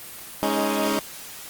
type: chord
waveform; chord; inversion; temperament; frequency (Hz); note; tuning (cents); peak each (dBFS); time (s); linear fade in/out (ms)
15% pulse; Ab suspended fourth; none; equal with one note detuned; 207.7 / 277.2 / 314; Ab3 / Db4 / Eb4; 0 / 0 / +16; -19; 0.43-0.99; 0
effects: white hiss -39 dBFS RMS until 1.49 s + Opus 24 kbps